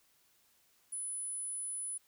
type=tone; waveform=sine; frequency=10000 Hz; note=D#9; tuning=8 cents sharp; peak=-36 dBFS; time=0.92-1.98 s; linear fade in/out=10 ms; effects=tanh soft clip ceiling -32 dBFS + white hiss -70 dBFS RMS until 2.07 s